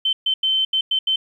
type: tone bursts at uneven times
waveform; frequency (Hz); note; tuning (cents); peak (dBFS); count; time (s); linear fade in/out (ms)
sine; 3084; G7; -29; -16; 6; 0.05-0.13 / 0.26-0.34 / 0.43-0.65 / 0.73-0.81 / 0.91-0.99 / 1.07-1.16; 5
effects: 9-bit